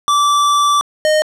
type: tone pair in turn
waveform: square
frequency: 1163 / 616.1 Hz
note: D6 / D#5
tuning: -17 / -17 cents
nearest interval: major seventh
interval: 1100 cents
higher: first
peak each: -11 dBFS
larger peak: neither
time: 0.08-0.81 / 1.05-1.22 s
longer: first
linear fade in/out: 0 ms
effects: low-pass 9000 Hz 12 dB/octave